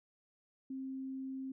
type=tone; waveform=sine; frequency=265.2 Hz; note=C4; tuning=23 cents sharp; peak=-39 dBFS; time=0.7-1.52 s; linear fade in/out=5 ms; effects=none